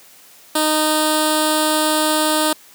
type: tone with notch filter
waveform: 5% pulse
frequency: 308.4 Hz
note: D#4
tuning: 15 cents flat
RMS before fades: -17 dBFS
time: 0.55-2.53 s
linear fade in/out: 5 ms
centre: 2200 Hz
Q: 0.71
effects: white hiss -46 dBFS RMS until 2.74 s + high-pass 150 Hz 12 dB/octave